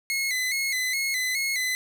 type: tone with vibrato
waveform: sawtooth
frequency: 2093 Hz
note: C7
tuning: in tune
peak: -21 dBFS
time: 0.1-1.75 s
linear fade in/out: 0 ms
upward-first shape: square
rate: 2.4 Hz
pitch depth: 63 cents each way
effects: none